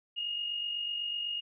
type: tone with amplitude modulation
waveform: sine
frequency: 2855 Hz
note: F7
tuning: 37 cents sharp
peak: -30 dBFS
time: 0.16-1.41 s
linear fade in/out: 20 ms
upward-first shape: sine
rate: 48 Hz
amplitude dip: 45%
effects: none